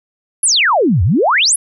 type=exponential two-way sweep; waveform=sine; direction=down then up; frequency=11370 to 79.8 to 11370 Hz; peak=-9 dBFS; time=0.43-1.56 s; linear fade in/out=5 ms; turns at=1.03 s; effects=none